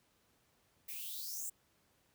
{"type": "noise with high-pass filter sweep", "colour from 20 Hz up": "violet", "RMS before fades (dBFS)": -43, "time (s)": [0.88, 1.5], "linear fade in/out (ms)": 10, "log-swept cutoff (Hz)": [2100, 8000], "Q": 7.6, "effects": ["pink hiss -73 dBFS RMS until 2.14 s", "high-pass 60 Hz 12 dB/octave"]}